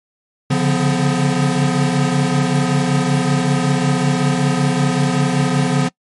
square tone cluster, 140.3 / 145.6 / 175.8 / 251.9 Hz, C#3 / D3 / F3 / B3, +21 / -15 / +12 / +34 cents, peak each -20 dBFS, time 0.5-5.89 s, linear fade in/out 10 ms, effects noise-tail reverb RT60 0.1 s tail -24 dB re dry + MP3 48 kbps

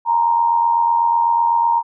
sine tone with amplitude modulation, 932.3 Hz, A#5, in tune, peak -10 dBFS, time 0.05-1.83 s, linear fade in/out 50 ms, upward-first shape sine, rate 88 Hz, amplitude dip 55%, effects none

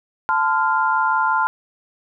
sine chord, F major, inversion first, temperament equal with one note detuned, 880 / 1025.6 / 1396.9 Hz, A5 / C6 / F6, 0 / -35 / 0 cents, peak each -20 dBFS, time 0.29-1.47 s, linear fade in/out 0 ms, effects none

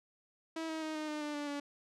sawtooth tone with pitch steps, 323.9 / 318.3 / 312.9 / 307.5 / 302.2 / 297 / 291.9 / 286.9 Hz, E4 / D#4 / D#4 / D#4 / D4 / D4 / D4 / D4, -30 / +39 / +10 / -20 / +50 / +20 / -10 / -40 cents, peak -33 dBFS, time 0.56-1.6 s, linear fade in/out 5 ms, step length 130 ms, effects low-pass 7000 Hz 12 dB/octave

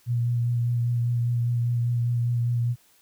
sine tone with vibrato, 119.6 Hz, A#2, 45 cents sharp, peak -21 dBFS, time 0.06-2.76 s, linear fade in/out 50 ms, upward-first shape sine, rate 5 Hz, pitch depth 18 cents each way, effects white hiss -60 dBFS RMS until 3.01 s

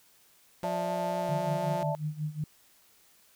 sawtooth tone with vibrato, 177.4 Hz, F3, 27 cents sharp, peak -31 dBFS, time 0.63-1.83 s, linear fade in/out 0 ms, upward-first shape sine, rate 4.1 Hz, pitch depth 9 cents each way
sine chord, D suspended second, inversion none, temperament equal, 587.3 / 659.3 / 880 Hz, D5 / E5 / A5, 0 / 0 / 0 cents, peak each -34 dBFS, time 0.64-1.95 s, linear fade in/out 0 ms
sine tone with tremolo, 152 Hz, D#3, 40 cents flat, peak -28 dBFS, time 1.29-2.44 s, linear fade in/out 2 ms, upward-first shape sine, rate 5.5 Hz, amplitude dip 85%
effects white hiss -62 dBFS RMS until 3.35 s

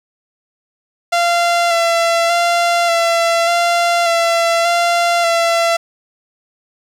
sawtooth tone with vibrato, 682 Hz, F5, 41 cents flat, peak -8 dBFS, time 1.12-5.77 s, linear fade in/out 10 ms, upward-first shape square, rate 0.85 Hz, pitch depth 19 cents each way, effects low-pass 8000 Hz 12 dB/octave + 7-bit

